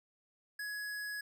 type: tone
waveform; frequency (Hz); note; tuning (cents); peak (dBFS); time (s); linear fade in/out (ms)
square; 1678; G#6; +17; -39; 0.59-1.21; 5
effects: none